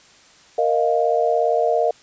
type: chord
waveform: sine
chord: Bb suspended fourth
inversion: none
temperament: just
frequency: 466.2 / 621.6 / 699.2 Hz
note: Bb4 / Eb5 / F5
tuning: 0 / -2 / +2 cents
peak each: -20 dBFS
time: 0.58-1.91 s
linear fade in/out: 5 ms
effects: white hiss -50 dBFS RMS until 2.02 s + resampled to 16000 Hz